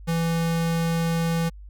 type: tone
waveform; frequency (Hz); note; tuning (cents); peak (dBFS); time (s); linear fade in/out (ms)
square; 166.2; E3; +15; -22; 0.07-1.5; 20
effects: added 50 Hz sine -39 dBFS peak until 1.69 s